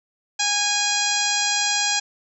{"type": "harmonic tone", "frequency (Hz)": 822, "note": "G#5", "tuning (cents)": -18, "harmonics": [1, 2, 3, 4, 5, 6, 7, 8, 9], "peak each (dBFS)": [-28, -28, -28, -28, -28, -28, -28, -28, -28], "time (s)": [0.39, 2], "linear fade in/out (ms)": 10, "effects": []}